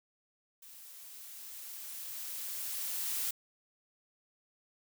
blue noise with level ramp, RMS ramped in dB -53 to -34 dBFS, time 0.62-3.31 s, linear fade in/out 5 ms, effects none

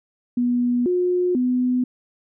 sine tone with pitch steps, 244 / 359.4 / 250.4 Hz, B3 / F4 / B3, -21 / +50 / +24 cents, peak -17 dBFS, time 0.37-1.84 s, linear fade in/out 5 ms, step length 490 ms, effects none

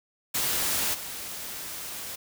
white noise with level steps, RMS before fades -27 / -37 dBFS, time 0.34-2.16 s, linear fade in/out 10 ms, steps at 0.93 s, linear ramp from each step 20 ms, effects none

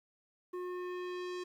square tone with low-pass filter sweep, 360.3 Hz, F#4, 46 cents flat, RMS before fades -40 dBFS, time 0.53-1.44 s, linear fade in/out 10 ms, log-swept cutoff 1100 to 6000 Hz, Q 1, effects 11-bit

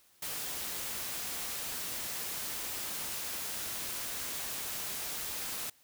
white noise, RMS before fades -38 dBFS, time 0.22-5.7 s, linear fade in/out 5 ms, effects white hiss -65 dBFS RMS until 5.83 s

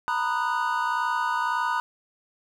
triangle chord, B major seventh, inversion third, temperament just, 926 / 987.8 / 1234.7 / 1481.6 Hz, A#5 / B5 / D#6 / F#6, -12 / 0 / -14 / +2 cents, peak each -27 / -26 / -28 / -28 dBFS, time 0.08-1.8 s, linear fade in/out 0 ms, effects none

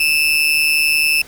35% pulse tone with amplitude modulation, 2635 Hz, E7, 1 cent flat, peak -8 dBFS, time 0-1.22 s, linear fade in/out 5 ms, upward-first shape sine, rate 151 Hz, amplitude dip 70%, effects pink hiss -41 dBFS RMS until 1.27 s

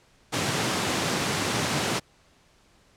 pink high-pass noise, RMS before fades -26 dBFS, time 0.32-2 s, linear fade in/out 20 ms, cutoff 110 Hz, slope 24 dB/octave, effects pink hiss -60 dBFS RMS until 2.96 s + low-pass 8000 Hz 12 dB/octave

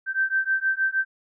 sine beating tone pair, 1554 / 1560.4 Hz, G6 / G6, -16 / -8 cents, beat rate 6.4 Hz, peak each -24 dBFS, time 0.06-1.05 s, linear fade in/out 50 ms, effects none

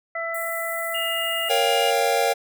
harmonic tone, 666 Hz, E5, 18 cents sharp, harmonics 1 / 2 / 3, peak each -29 / -32 / -29 dBFS, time 0.15-1.49 s, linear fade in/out 5 ms
white high-pass noise, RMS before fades -36 dBFS, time 0.34-1.58 s, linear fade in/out 5 ms, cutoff 7400 Hz, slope 96 dB/octave
triangle tone, 2838 Hz, F7, 27 cents sharp, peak -24 dBFS, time 0.94-1.91 s, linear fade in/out 10 ms
square chord, G half-diminished seventh, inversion first, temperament equal with one note detuned, 466.2 / 554.4 / 698.5 / 792.2 Hz, Bb4 / Db5 / F5 / G5, 0 / 0 / 0 / +18 cents, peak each -25 dBFS, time 1.49-2.34 s, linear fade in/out 20 ms
effects none

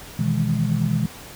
sine chord, E major seventh, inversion second, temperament equal, 123.47 / 155.56 / 164.81 / 207.7 Hz, B2 / D#3 / E3 / G#3, 0 / 0 / 0 / 0 cents, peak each -24 dBFS, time 0.19-1.06 s, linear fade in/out 5 ms, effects pink hiss -40 dBFS RMS until 1.35 s

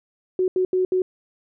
sine tone bursts at uneven times, 370 Hz, F#4, in tune, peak -17 dBFS, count 4, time 0.39-0.48 / 0.56-0.65 / 0.73-0.85 / 0.92-1.02 s, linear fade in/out 2 ms, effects none

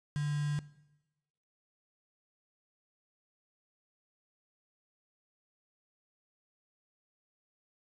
sine tone with quantisation, 146.83 Hz, D3, in tune, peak -30 dBFS, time 0.16-0.59 s, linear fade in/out 0 ms, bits 7, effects noise-tail reverb RT60 1.0 s tail -19 dB re dry + resampled to 22050 Hz

